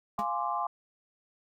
sine chord, D half-diminished seventh, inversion first, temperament equal, 698.5 / 830.6 / 1046.5 / 1174.7 Hz, F5 / Ab5 / C6 / D6, 0 / 0 / 0 / 0 cents, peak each -35 / -34 / -33 / -35 dBFS, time 0.18-0.67 s, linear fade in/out 5 ms
40% pulse tone with exponential decay, 208.5 Hz, G#3, 7 cents sharp, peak -30 dBFS, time 0.19-0.28 s, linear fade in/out 0 ms, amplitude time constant 18 ms
effects none

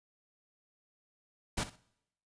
pink noise with echo, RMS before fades -33 dBFS, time 1.57-1.64 s, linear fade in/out 10 ms, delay 62 ms, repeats 2, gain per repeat -14 dB, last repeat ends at 1.764 s, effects noise-tail reverb RT60 0.8 s tail -23 dB re dry + resampled to 22050 Hz

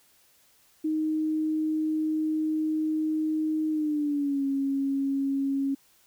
sine tone with pitch glide, 311.7 to 274.5 Hz, D#4 to C#4, +3 to -17 cents, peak -24 dBFS, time 0.84-5.75 s, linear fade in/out 10 ms, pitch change -220 cents, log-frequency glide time 3.7-4.45 s, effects white hiss -62 dBFS RMS until 6.06 s

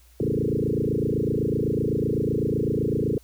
sine tone with frequency modulation, 277.1 Hz, C#4, 1 cent flat, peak -21 dBFS, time 0.2-3.18 s, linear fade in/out 2 ms, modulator 27.9 Hz, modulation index 6.7, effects added 60 Hz sine -52 dBFS peak until 3.23 s + white hiss -59 dBFS RMS until 3.23 s

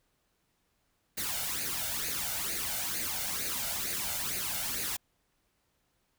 white noise with flanger, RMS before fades -34 dBFS, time 1.17-4.97 s, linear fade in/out 10 ms, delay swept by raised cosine 0.45 to 1.41 ms, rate 2.2 Hz, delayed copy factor +0.65, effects pink hiss -75 dBFS RMS until 6.18 s

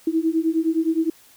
sine beating tone pair, 319.2 / 328.9 Hz, D#4 / E4, +44 / -4 cents, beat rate 9.7 Hz, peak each -21 dBFS, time 0.07-1.1 s, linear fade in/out 5 ms, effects white hiss -52 dBFS RMS until 1.36 s

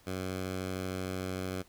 10% pulse tone, 93.2 Hz, F#2, 13 cents sharp, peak -26 dBFS, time 0.06-1.63 s, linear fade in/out 20 ms, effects pink hiss -62 dBFS RMS until 1.68 s

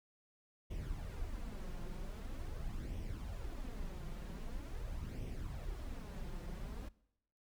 brown noise with flanger, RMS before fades -43 dBFS, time 0.7-6.89 s, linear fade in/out 10 ms, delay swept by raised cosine 0.34 to 5.74 ms, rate 0.44 Hz, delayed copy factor +0.55, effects noise-tail reverb RT60 0.8 s tail -21 dB re dry

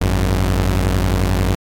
sawtooth tone pair together, 51.77 / 92.5 Hz, G#1 / F#2, -5 / 0 cents, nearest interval minor seventh, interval 1005 cents, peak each -13 dBFS, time 0.01-1.55 s, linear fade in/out 0 ms, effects AAC 64 kbps

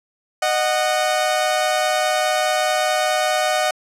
sawtooth tone pair together, 615.1 / 740 Hz, D#5 / F#5, -20 / 0 cents, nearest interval minor third, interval 320 cents, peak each -16 dBFS, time 0.42-3.71 s, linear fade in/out 5 ms, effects low-pass 11000 Hz 12 dB/octave

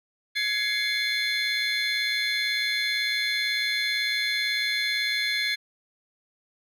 triangle tone cluster, 1675 / 2101 / 2219 / 3467 / 4169 Hz, G#6 / C7 / C#7 / A7 / C8, +14 / +7 / +1 / -26 / -7 cents, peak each -29 dBFS, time 0.35-5.56 s, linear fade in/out 20 ms, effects none

